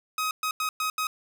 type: tone bursts at uneven times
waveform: sawtooth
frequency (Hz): 1263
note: D#6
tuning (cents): +26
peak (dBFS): -22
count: 5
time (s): 0.18-0.31 / 0.43-0.51 / 0.6-0.69 / 0.8-0.9 / 0.98-1.07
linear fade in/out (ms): 2
effects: none